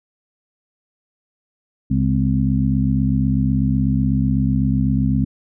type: harmonic tone with a mistuned harmonic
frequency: 68 Hz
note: C#2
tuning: 33 cents flat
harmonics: 1 / 2 / 3 / 4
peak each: -22 / -19 / -20 / -21 dBFS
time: 1.9-5.25 s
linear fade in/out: 10 ms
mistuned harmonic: 4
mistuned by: -76 cents
effects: none